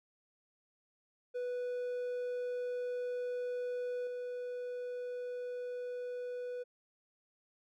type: tone with level steps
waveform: triangle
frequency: 493.3 Hz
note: B4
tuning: 2 cents flat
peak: -33 / -36 dBFS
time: 1.34-6.64 s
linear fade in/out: 20 ms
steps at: 4.07 s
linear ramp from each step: 2 ms
effects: none